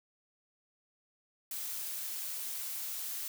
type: noise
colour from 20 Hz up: blue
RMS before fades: -39 dBFS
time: 1.51-3.28 s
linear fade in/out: 2 ms
effects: none